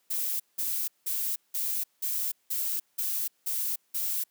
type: noise bursts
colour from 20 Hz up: violet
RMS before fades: -30 dBFS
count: 9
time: 0.1-4.24 s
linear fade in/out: 10 ms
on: 300 ms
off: 180 ms
effects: white hiss -71 dBFS RMS until 4.3 s + high-pass 150 Hz 12 dB/octave